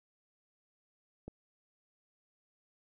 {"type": "click", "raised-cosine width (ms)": 2, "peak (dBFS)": -30, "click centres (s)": 1.28, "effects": []}